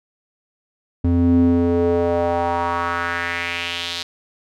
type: tone with band-pass filter sweep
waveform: square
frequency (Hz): 86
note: F2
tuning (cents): -26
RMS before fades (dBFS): -19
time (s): 1.04-4.03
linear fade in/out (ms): 5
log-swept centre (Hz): 180 to 4100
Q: 2.8
effects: none